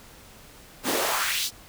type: noise with high-pass filter sweep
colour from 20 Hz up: pink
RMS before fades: -26 dBFS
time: 0.83-1.51 s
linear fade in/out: 50 ms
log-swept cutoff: 210 to 5100 Hz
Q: 1.9
effects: pink hiss -49 dBFS RMS until 1.68 s